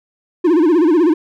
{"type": "tone with vibrato", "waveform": "triangle", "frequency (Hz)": 329.6, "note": "E4", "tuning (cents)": 0, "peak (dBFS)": -7, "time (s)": [0.44, 1.14], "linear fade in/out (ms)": 10, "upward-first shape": "sine", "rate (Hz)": 16, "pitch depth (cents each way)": 170, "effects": []}